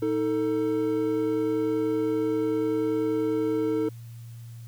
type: tone pair together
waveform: triangle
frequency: 314.5 / 444.8 Hz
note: D#4 / A4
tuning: +19 / +19 cents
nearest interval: tritone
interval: 600 cents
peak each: -24 dBFS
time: 0.02-3.89 s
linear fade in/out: 5 ms
effects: added 116 Hz sine -39 dBFS peak until 4.67 s + white hiss -58 dBFS RMS until 4.67 s